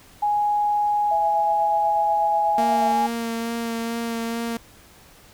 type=tone; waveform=sine; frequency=830.6 Hz; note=G#5; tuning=in tune; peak=-18 dBFS; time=0.22-3.07 s; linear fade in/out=10 ms
type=tone with tremolo; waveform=sine; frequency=665 Hz; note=E5; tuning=15 cents sharp; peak=-23 dBFS; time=1.11-2.92 s; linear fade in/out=5 ms; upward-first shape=sine; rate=8.2 Hz; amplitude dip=55%
type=tone with vibrato; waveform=sawtooth; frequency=230.9 Hz; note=A#3; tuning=16 cents flat; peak=-21 dBFS; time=2.58-4.57 s; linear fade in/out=2 ms; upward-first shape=sine; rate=2.3 Hz; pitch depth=13 cents each way
effects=pink hiss -50 dBFS RMS until 5.33 s